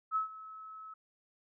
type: tone with ADSR envelope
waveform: sine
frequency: 1294 Hz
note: E6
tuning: 32 cents flat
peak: -27 dBFS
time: 0.11-0.94 s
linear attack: 48 ms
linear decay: 120 ms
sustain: -18 dB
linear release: 7 ms
effects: none